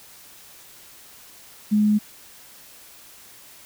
sine tone, 210.5 Hz, G#3, 24 cents sharp, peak -15 dBFS, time 1.71-1.99 s, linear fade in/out 20 ms, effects white hiss -47 dBFS RMS until 3.65 s

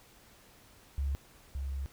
sine tone pair in turn, 69.3 / 68.19 Hz, C#2 / C#2, 0 / -28 cents, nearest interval unison, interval 28 cents, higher first, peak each -29 / -33 dBFS, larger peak first, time 0.98-1.15 / 1.55-1.86 s, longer second, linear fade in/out 0 ms, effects pink hiss -59 dBFS RMS until 1.92 s

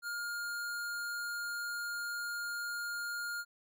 square tone, 1414 Hz, F6, 21 cents sharp, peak -37 dBFS, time 0.02-3.45 s, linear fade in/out 50 ms, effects none

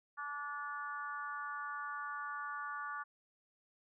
harmonic tone with a mistuned harmonic, 290 Hz, D4, 22 cents flat, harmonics 3 / 4 / 5 / 6, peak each -50 / -42 / -44 / -50 dBFS, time 0.17-3.04 s, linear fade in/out 20 ms, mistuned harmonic 3, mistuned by -17 cents, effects none

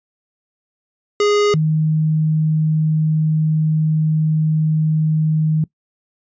square / sine tone pair in turn, 413.4 / 156.2 Hz, G#4 / D#3, -8 / +7 cents, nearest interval octave + perfect fourth, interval 1685 cents, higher first, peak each -13 dBFS, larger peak neither, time 1.2-1.54 / 1.54-5.64 s, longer second, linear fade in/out 2 ms, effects noise-tail reverb RT60 0.1 s tail -22 dB re dry + resampled to 16000 Hz

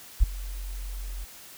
sine tone with ADSR envelope, 44.96 Hz, F#1, 49 cents flat, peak -10 dBFS, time 0.2-1.25 s, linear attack 29 ms, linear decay 11 ms, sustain -22 dB, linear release 13 ms, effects tanh soft clip ceiling -6 dBFS + white hiss -47 dBFS RMS until 1.57 s

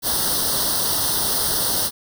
white noise with comb filter, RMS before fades -21 dBFS, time 0.02-1.91 s, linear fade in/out 50 ms, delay 0.21 ms, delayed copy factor +1, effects none

